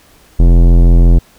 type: tone with tanh clipping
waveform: sine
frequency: 42.86 Hz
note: F1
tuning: 32 cents flat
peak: -5 dBFS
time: 0.39-1.19 s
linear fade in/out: 10 ms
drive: 18 dB
effects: pink hiss -46 dBFS RMS until 1.38 s